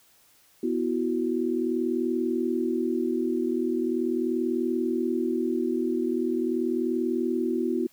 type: chord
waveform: sine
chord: B suspended fourth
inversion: none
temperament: equal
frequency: 246.9 / 329.6 / 370 Hz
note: B3 / E4 / F#4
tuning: 0 / 0 / 0 cents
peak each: -28 dBFS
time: 0.63-7.87 s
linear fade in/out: 5 ms
effects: white hiss -60 dBFS RMS until 7.92 s